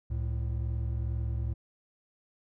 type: tone pair together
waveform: triangle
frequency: 68.5 / 110.73 Hz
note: C#2 / A2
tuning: -20 / +11 cents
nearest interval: minor sixth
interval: 831 cents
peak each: -29 / -31 dBFS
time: 0.1-1.54 s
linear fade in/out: 10 ms
effects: none